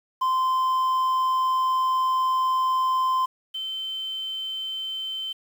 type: tone pair in turn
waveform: triangle / sine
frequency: 1036 / 3087 Hz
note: C6 / G7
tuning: -17 / -27 cents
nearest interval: octave + perfect fifth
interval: 1890 cents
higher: second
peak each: -18 / -28 dBFS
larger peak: first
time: 0.21-3.26 / 3.54-5.33 s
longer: first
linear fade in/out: 10 ms
effects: 8-bit